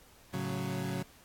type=chord; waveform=30% pulse; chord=F# minor; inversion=first; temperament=equal; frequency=110 / 138.59 / 185 Hz; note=A2 / C#3 / F#3; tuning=0 / 0 / 0 cents; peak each=-38 / -34 / -34 dBFS; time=0.33-1.03 s; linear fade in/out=10 ms; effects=pink hiss -59 dBFS RMS until 1.24 s + AAC 64 kbps